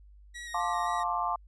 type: tone with vibrato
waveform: sawtooth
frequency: 1897 Hz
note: A#6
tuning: 30 cents sharp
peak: -36 dBFS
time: 0.34-1.04 s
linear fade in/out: 20 ms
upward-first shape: square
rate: 3.8 Hz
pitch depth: 20 cents each way
type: chord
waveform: sine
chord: D minor seventh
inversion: first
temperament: just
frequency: 704.8 / 881 / 1057.2 / 1174.7 Hz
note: F5 / A5 / C6 / D6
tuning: +16 / +2 / +18 / 0 cents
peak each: -33 dBFS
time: 0.54-1.36 s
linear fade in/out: 5 ms
effects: added 50 Hz sine -51 dBFS peak until 1.47 s + resampled to 24000 Hz